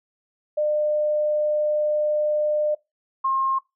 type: tone pair in turn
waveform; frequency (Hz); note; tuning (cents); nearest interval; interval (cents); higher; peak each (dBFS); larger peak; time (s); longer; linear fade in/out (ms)
sine; 602 / 1068.6; D5 / C6; +43 / +36; minor seventh; 993; second; -19; neither; 0.57-2.75 / 3.24-3.59; first; 10
effects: noise-tail reverb RT60 0.2 s tail -21 dB re dry